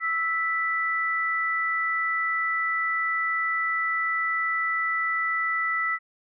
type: tone pair together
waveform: sine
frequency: 1316.4 / 1975.5 Hz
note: E6 / B6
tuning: -3 / 0 cents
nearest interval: perfect fifth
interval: 703 cents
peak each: -27 / -25 dBFS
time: 0-5.99 s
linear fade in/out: 50 ms
effects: none